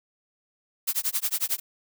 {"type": "noise with tremolo", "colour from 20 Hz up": "blue", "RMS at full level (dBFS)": -24, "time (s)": [0.87, 1.6], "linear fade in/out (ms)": 10, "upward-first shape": "sine", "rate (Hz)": 11, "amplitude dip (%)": 100, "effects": []}